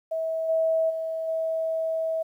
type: tone with level steps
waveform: sine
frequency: 647 Hz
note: E5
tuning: 32 cents flat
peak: -25 / -20 / -27 / -24 dBFS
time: 0.11-2.23 s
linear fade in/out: 10 ms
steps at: 0.48 / 0.89 / 1.27 s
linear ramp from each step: 20 ms
effects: 10-bit